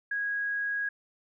sine tone, 1650 Hz, G#6, 12 cents flat, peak -28 dBFS, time 0.11-0.89 s, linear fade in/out 5 ms, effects none

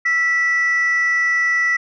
sine tone pair together, 1330.2 / 1960 Hz, E6 / B6, +15 / -14 cents, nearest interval perfect fifth, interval 671 cents, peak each -24 / -13 dBFS, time 0.05-1.77 s, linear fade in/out 10 ms, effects tanh soft clip ceiling -12 dBFS

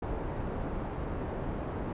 pink low-pass noise, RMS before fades -35 dBFS, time 0.02-1.93 s, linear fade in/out 5 ms, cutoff 910 Hz, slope 12 dB/octave, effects resampled to 8000 Hz

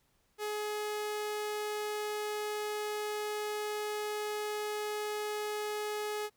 sawtooth tone, 421.2 Hz, G#4, 24 cents sharp, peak -30 dBFS, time 0.38-6.3 s, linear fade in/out 50 ms, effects pink hiss -73 dBFS RMS until 6.36 s

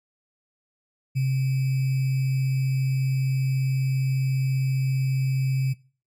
sine tone with sample-and-hold, 132.6 Hz, C3, 23 cents sharp, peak -20 dBFS, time 1.15-5.74 s, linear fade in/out 20 ms, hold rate 2450 Hz, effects noise-tail reverb RT60 0.4 s tail -22 dB re dry + AAC 64 kbps

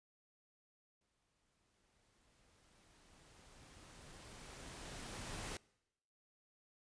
pink noise with exponential growth, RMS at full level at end -44 dBFS, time 1.01-5.57 s, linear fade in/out 2 ms, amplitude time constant 990 ms, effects noise-tail reverb RT60 0.9 s tail -24 dB re dry + resampled to 22050 Hz

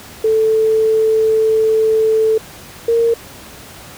sine tone pair in turn, 440 / 462.8 Hz, A4 / A#4, 0 / -13 cents, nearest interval minor second, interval 87 cents, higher second, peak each -10 dBFS, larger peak neither, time 0.24-2.38 / 2.88-3.14 s, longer first, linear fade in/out 5 ms, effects pink hiss -36 dBFS RMS until 3.97 s + high-pass 60 Hz 12 dB/octave

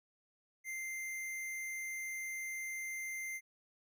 square tone, 2089 Hz, C7, 3 cents flat, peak -40 dBFS, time 0.64-3.41 s, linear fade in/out 50 ms, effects none

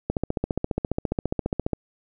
click train, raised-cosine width 2 ms, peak -10 dBFS, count 25, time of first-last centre 0.1-1.733 s, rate 14.7 Hz, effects none

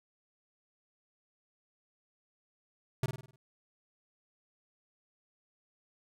square tone with echo, 130 Hz, C3, 11 cents flat, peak -28 dBFS, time 3.03-3.06 s, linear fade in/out 2 ms, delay 50 ms, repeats 6, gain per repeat -6 dB, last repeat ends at 3.36 s, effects none

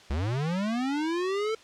square linear sweep, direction up, 62.6 to 449.2 Hz, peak -27 dBFS, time 0.1-1.55 s, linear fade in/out 5 ms, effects white hiss -52 dBFS RMS until 1.63 s + low-pass 5000 Hz 12 dB/octave

